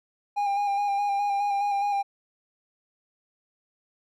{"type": "tone with vibrato", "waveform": "triangle", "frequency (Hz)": 808, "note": "G#5", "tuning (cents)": -48, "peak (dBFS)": -21, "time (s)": [0.36, 2.03], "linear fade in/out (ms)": 20, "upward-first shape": "square", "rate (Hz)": 4.8, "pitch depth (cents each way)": 22, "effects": []}